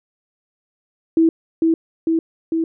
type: tone with echo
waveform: sine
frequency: 326.4 Hz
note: E4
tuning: 17 cents flat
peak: -10 dBFS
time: 1.17-1.29 s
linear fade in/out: 2 ms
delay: 450 ms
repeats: 3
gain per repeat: -2 dB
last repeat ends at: 2.64 s
effects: none